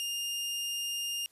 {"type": "tone", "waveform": "sawtooth", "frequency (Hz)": 2815, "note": "F7", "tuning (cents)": 13, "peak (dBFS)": -29, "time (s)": [0, 1.26], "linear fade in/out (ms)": 0, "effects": ["white hiss -66 dBFS RMS until 1.31 s", "resampled to 32000 Hz"]}